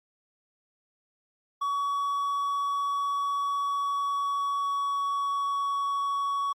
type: tone with pitch glide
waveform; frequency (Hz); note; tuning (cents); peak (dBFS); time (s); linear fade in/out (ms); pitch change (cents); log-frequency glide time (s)
triangle; 1129 to 1121.8; C#6 to C#6; +31 to +20; -24; 1.61-6.53; 10; -11; 3.59-5.88
effects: Opus 48 kbps